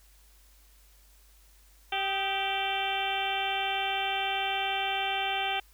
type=harmonic tone with a mistuned harmonic; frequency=389.5 Hz; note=G4; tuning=11 cents flat; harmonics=1 / 2 / 3 / 4 / 5 / 6 / 7 / 8 / 9; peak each=-41 / -31 / -42 / -38 / -42 / -36 / -36 / -35 / -41 dBFS; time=1.92-5.6 s; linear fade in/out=5 ms; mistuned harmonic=3; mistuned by=+100 cents; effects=added 50 Hz sine -57 dBFS peak until 5.73 s + white hiss -62 dBFS RMS until 5.73 s